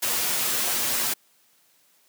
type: noise with comb filter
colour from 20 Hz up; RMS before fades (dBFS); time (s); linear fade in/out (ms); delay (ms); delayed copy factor
white; -25; 0.02-1.14; 10; 8.3; +0.6
effects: white hiss -62 dBFS RMS until 2.08 s + high-pass 150 Hz 12 dB/octave